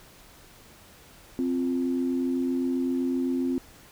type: tone pair together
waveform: sine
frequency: 261.6 / 349.4 Hz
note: C4 / F4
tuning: 0 / +1 cents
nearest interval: perfect fourth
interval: 501 cents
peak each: -24 / -30 dBFS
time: 1.39-3.58 s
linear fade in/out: 0 ms
effects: tanh soft clip ceiling -16 dBFS + pink hiss -52 dBFS RMS until 3.91 s